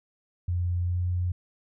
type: tone with pitch glide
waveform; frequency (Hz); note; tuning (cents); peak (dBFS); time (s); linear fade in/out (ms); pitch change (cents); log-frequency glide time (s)
sine; 88.2 to 89.28; F2 to F2; +18 to +39; -24; 0.48-1.32; 5; +21; 0.83-1.02
effects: none